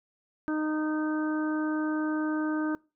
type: harmonic tone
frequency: 308.2 Hz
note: D#4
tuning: 16 cents flat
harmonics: 1 / 2 / 3 / 4 / 5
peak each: -27 / -39 / -41 / -40 / -38 dBFS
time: 0.48-2.75 s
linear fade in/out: 0 ms
effects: noise-tail reverb RT60 0.3 s tail -24 dB re dry